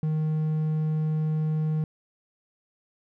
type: tone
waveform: triangle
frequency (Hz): 155.56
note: D#3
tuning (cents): 0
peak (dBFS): -21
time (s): 0.03-1.84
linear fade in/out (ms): 2
effects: none